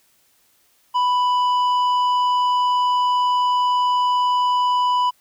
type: tone with tanh clipping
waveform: sine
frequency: 991 Hz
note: B5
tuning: 6 cents sharp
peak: -17 dBFS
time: 0.94-5.11 s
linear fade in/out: 20 ms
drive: 8 dB
effects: white hiss -60 dBFS RMS until 5.2 s